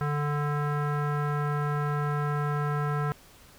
square tone with low-pass filter, 146.83 Hz, D3, in tune, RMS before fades -28 dBFS, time 0.01-3.12 s, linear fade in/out 0 ms, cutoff 1400 Hz, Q 3.5, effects pink hiss -54 dBFS RMS until 3.58 s

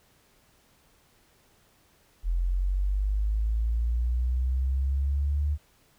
sine linear sweep, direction up, 42.17 to 74.3 Hz, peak -23 dBFS, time 2.23-5.58 s, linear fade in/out 50 ms, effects pink hiss -63 dBFS RMS until 5.98 s

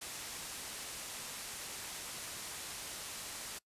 white low-pass noise, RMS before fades -45 dBFS, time 0.01-3.59 s, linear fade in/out 10 ms, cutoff 11000 Hz, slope 24 dB/octave, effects noise-tail reverb RT60 0.1 s tail -22 dB re dry + resampled to 32000 Hz

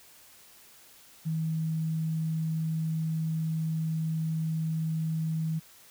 sine tone, 160 Hz, D#3, 49 cents sharp, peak -27 dBFS, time 1.25-5.6 s, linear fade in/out 20 ms, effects white hiss -55 dBFS RMS until 5.9 s

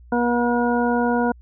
harmonic tone, 240.4 Hz, B3, 46 cents flat, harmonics 1 / 2 / 3 / 4 / 6, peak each -20 / -23 / -25 / -26 / -28 dBFS, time 0.12-1.32 s, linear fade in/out 5 ms, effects added 60 Hz sine -43 dBFS peak until 1.41 s

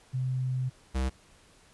sine / square tone pair in turn, 128.7 / 65.17 Hz, C3 / C2, -28 / -6 cents, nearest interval octave, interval 1178 cents, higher first, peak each -27 dBFS, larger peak neither, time 0.13-0.7 / 0.94-1.1 s, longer first, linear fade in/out 20 ms, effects pink hiss -59 dBFS RMS until 1.73 s + resampled to 24000 Hz

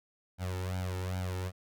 sawtooth tone with flanger, 92.1 Hz, F#2, 7 cents flat, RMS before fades -35 dBFS, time 0.38-1.52 s, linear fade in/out 50 ms, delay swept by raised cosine 1.3 to 2.28 ms, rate 2.5 Hz, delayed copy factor +0.95, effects none

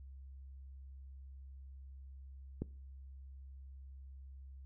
click, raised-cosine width 3 ms, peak -24 dBFS, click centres 2.62 s, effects noise-tail reverb RT60 0.4 s tail -22 dB re dry + added 67 Hz sine -49 dBFS peak until 4.65 s

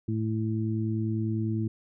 harmonic tone, 110 Hz, A2, in tune, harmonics 1 / 2 / 3, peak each -28 / -31 / -33 dBFS, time 0.08-1.68 s, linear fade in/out 5 ms, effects none

